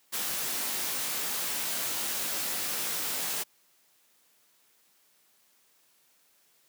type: noise with comb filter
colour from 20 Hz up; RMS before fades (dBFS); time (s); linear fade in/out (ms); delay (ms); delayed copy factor
white; -32; 0.12-3.44; 20; 18; -0.55
effects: white hiss -66 dBFS RMS until 6.68 s + high-pass 150 Hz 12 dB/octave